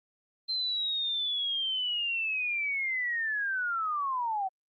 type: linear sweep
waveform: sine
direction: down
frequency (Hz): 4135 to 740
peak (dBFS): -28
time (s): 0.48-4.49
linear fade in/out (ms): 20
effects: Opus 32 kbps